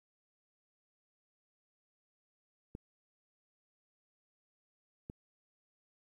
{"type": "clicks", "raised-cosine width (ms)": 3, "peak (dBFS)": -30, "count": 2, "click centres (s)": [2.751, 5.099], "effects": ["11-bit"]}